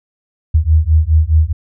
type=beating tone pair; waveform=sine; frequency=76.5 / 81.3 Hz; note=D#2 / E2; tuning=-29 / -23 cents; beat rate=4.8 Hz; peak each=-11 dBFS; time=0.54-1.53 s; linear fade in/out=10 ms; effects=none